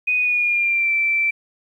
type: tone with pitch glide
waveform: sine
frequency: 2489 to 2336 Hz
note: D#7 to D7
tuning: 0 to -10 cents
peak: -16 dBFS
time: 0.07-1.31 s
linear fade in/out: 10 ms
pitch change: -110 cents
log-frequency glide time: 0.17-0.92 s
effects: 9-bit